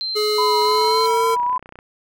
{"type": "tone", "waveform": "sine", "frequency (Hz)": 4124, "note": "C8", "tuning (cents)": -26, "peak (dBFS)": -22, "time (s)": [0.01, 1.06], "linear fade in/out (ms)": 0}
{"type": "tone with pitch glide", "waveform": "square", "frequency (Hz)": [423.1, 453.5], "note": ["G#4", "A#4"], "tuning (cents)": [32, -48], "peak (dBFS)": -19, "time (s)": [0.15, 1.36], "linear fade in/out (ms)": 20, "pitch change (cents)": 120, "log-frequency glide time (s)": [0.64, 1.17]}
{"type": "tone with vibrato", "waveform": "sine", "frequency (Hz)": 987.8, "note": "B5", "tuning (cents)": 0, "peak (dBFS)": -17, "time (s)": [0.38, 1.58], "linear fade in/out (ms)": 5, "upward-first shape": "sine", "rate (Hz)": 3.6, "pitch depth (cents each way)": 36}
{"type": "click train", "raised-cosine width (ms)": 0.5, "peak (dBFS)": -24, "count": 37, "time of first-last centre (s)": [0.62, 1.789], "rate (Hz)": 30.8}
{"effects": []}